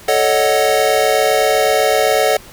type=chord; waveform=square; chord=D# half-diminished seventh; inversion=second; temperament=equal with one note detuned; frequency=437.7 / 554.4 / 622.3 / 740 Hz; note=A4 / C#5 / D#5 / F#5; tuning=-9 / 0 / 0 / 0 cents; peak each=-18 dBFS; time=0.08-2.37 s; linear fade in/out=5 ms; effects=pink hiss -39 dBFS RMS until 2.52 s